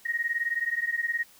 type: beating tone pair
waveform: sine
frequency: 1864.7 / 1883.7 Hz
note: A#6 / A#6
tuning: 0 / +18 cents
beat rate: 19 Hz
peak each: -29 dBFS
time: 0.05-1.24 s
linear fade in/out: 10 ms
effects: white hiss -56 dBFS RMS until 1.39 s